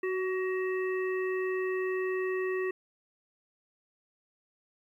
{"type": "harmonic tone with a mistuned harmonic", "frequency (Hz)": 376.8, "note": "F#4", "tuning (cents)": 32, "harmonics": [1, 3, 5, 7], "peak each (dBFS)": [-29, -42, -38, -45], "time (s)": [0.03, 2.71], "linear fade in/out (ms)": 5, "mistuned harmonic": 1, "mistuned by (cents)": -19, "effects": ["11-bit"]}